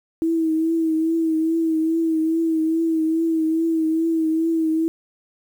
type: tone with vibrato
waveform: sine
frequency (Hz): 323.4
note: E4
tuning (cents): -33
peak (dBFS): -17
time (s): 0.22-4.88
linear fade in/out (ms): 0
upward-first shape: triangle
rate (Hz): 2.4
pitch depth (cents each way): 44
effects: 8-bit